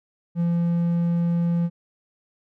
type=tone; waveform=triangle; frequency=170.9 Hz; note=F3; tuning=37 cents flat; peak=-17 dBFS; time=0.35-1.7 s; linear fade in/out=50 ms; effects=none